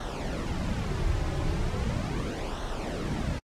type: noise with flanger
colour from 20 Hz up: brown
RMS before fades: -30 dBFS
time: 0-3.39 s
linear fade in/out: 5 ms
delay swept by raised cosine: 0.41 to 4.41 ms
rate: 0.38 Hz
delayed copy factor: -0.65
effects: low-pass 8000 Hz 12 dB/octave + AAC 64 kbps